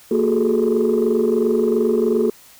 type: tone cluster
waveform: sine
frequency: 230.5 / 366.4 / 413.5 / 436.4 Hz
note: A#3 / F#4 / G#4 / A4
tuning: -19 / -17 / -8 / -14 cents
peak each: -19 dBFS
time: 0.11-2.3 s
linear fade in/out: 5 ms
effects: tanh soft clip ceiling -9 dBFS + white hiss -47 dBFS RMS until 2.59 s